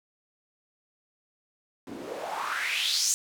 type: noise with band-pass filter sweep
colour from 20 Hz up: white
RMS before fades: -30 dBFS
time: 1.87-3.14 s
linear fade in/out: 0 ms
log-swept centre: 230 to 7300 Hz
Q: 4
effects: none